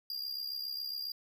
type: tone with amplitude modulation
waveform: square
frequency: 4804 Hz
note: D8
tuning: 38 cents sharp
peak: -34 dBFS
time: 0.1-1.12 s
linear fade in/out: 2 ms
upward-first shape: sine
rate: 67.3 Hz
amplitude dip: 65%
effects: none